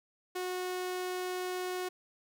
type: tone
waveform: sawtooth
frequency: 365.3 Hz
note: F#4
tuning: 22 cents flat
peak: -30 dBFS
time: 0.35-1.89 s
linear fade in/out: 10 ms
effects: none